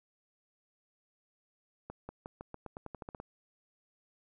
accelerating click train, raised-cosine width 1 ms, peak -28 dBFS, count 13, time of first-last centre 1.9-3.201 s, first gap 190 ms, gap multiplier 0.89, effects none

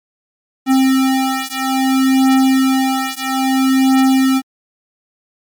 square beating tone pair, 264 / 264.6 Hz, C4 / C4, +16 / +20 cents, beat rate 0.6 Hz, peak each -15 dBFS, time 0.66-4.42 s, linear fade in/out 50 ms, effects MP3 96 kbps

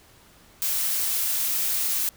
blue noise, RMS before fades -25 dBFS, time 0.62-2.09 s, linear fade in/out 0 ms, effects pink hiss -54 dBFS RMS until 2.16 s

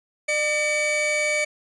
45% pulse tone pair together, 602 / 2278 Hz, D5 / C#7, +43 / +47 cents, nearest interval octave + major seventh, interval 2304 cents, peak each -25 / -22 dBFS, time 0.28-1.45 s, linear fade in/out 10 ms, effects resampled to 22050 Hz

